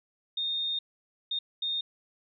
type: tone bursts at uneven times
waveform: sine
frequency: 3670 Hz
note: A#7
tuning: 28 cents flat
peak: -28 dBFS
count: 3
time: 0.37-0.79 / 1.31-1.39 / 1.62-1.81 s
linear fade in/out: 5 ms
effects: none